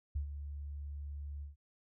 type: tone with ADSR envelope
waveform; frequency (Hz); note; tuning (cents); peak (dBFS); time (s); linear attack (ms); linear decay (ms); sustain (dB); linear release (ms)
sine; 72; D2; -34; -31; 0.15-1.56; 10; 100; -9; 140
effects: none